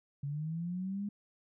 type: linear sweep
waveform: sine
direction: up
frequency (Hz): 138.59 to 207.2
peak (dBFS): -34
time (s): 0.23-1.09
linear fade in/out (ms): 5
effects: none